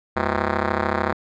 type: ring-modulated tone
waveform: 5% pulse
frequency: 143.1 Hz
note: D3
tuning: 45 cents flat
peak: -5 dBFS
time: 0.16-1.13 s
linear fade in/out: 2 ms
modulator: 54.8 Hz
effects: low-pass 2000 Hz 12 dB/octave